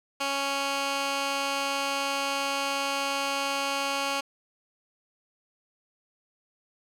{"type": "tone with band-pass filter", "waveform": "15% pulse", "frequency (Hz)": 277.2, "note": "C#4", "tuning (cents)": 0, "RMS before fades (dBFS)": -29, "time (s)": [0.2, 4.21], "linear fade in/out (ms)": 10, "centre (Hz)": 3100, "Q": 0.53, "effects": []}